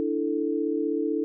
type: chord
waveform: sine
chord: D suspended second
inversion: none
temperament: equal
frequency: 293.7 / 329.6 / 440 Hz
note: D4 / E4 / A4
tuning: 0 / 0 / 0 cents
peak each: -28 dBFS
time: 0-1.24 s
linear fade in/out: 0 ms
effects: none